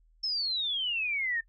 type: exponential sweep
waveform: sine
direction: down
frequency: 5340 to 1793 Hz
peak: -28 dBFS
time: 0.23-1.41 s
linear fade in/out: 10 ms
effects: noise-tail reverb RT60 0.1 s tail -23 dB re dry + added 40 Hz sine -60 dBFS peak until 1.48 s

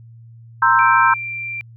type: chord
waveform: sine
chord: C dominant seventh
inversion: third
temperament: equal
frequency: 932.3 / 1046.5 / 1318.5 / 1568 Hz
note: Bb5 / C6 / E6 / G6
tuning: 0 / 0 / 0 / 0 cents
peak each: -16 dBFS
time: 0.62-1.14 s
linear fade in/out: 5 ms
type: tone with pitch glide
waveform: sine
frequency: 2349 to 2363 Hz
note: D7 to D7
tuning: 0 to +10 cents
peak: -24 dBFS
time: 0.79-1.61 s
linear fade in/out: 0 ms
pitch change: +10 cents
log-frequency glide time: 0.91-1.11 s
effects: added 115 Hz sine -39 dBFS peak until 1.76 s

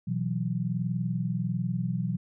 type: chord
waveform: sine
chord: B suspended fourth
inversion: none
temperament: equal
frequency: 123.47 / 164.81 / 185 Hz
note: B2 / E3 / F#3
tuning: 0 / 0 / 0 cents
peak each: -31 dBFS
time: 0.07-2.17 s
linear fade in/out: 10 ms
effects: none

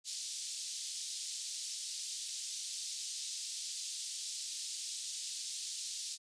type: band-pass noise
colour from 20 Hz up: pink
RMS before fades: -42 dBFS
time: 0.04-6.18 s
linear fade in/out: 50 ms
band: 4000 to 9200 Hz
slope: 24 dB/octave
effects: resampled to 22050 Hz

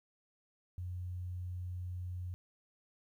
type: tone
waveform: sine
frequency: 90 Hz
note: F#2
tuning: 47 cents flat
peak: -38 dBFS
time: 0.78-2.34 s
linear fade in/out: 0 ms
effects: 12-bit

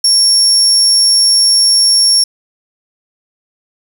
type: tone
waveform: 35% pulse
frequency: 5500 Hz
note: F8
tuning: 27 cents flat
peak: -4 dBFS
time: 0.04-2.24 s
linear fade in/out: 5 ms
effects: none

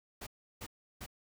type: noise bursts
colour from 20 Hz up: pink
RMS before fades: -44 dBFS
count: 3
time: 0.21-1.064 s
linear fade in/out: 10 ms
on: 58 ms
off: 340 ms
effects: none

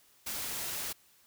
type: noise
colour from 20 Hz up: white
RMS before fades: -37 dBFS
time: 0.26-0.93 s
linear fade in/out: 10 ms
effects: white hiss -64 dBFS RMS until 1.26 s

